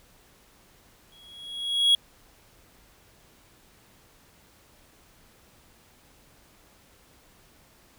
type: tone with exponential growth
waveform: triangle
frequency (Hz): 3322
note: G#7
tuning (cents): 0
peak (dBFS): -13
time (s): 1.12-1.95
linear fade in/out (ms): 2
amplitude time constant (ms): 180
effects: pink hiss -58 dBFS RMS until 7.98 s